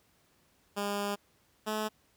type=tone pair in turn; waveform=10% pulse; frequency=203 / 215.1 Hz; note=G#3 / A3; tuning=-39 / -39 cents; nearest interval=minor second; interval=100 cents; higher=second; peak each=-23 dBFS; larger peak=neither; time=0.76-1.16 / 1.66-1.89 s; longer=first; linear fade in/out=20 ms; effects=pink hiss -68 dBFS RMS until 2.16 s + high-pass 60 Hz 12 dB/octave